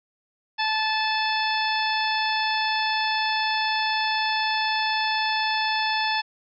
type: harmonic tone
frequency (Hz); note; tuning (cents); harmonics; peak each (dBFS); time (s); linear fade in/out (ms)
872; A5; -16; 1 / 2 / 3 / 4 / 5 / 6; -25 / -28 / -30 / -31 / -32 / -33; 0.58-6.22; 20
effects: none